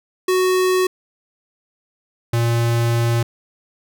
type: tone pair in turn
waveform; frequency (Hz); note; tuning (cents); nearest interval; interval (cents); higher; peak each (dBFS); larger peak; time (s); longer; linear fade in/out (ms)
square; 370 / 117.22; F#4 / A#2; 0 / +10; octave + minor sixth; 1990; first; -15 / -16; first; 0.28-0.87 / 2.33-3.23; second; 5
effects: none